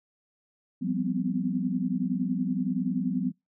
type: tone cluster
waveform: sine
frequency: 175.3 / 195.2 / 246.4 / 257 Hz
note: F3 / G3 / B3 / C4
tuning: +7 / -7 / -4 / -31 cents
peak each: -31 dBFS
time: 0.81-3.32 s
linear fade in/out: 20 ms
effects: noise-tail reverb RT60 0.2 s tail -23 dB re dry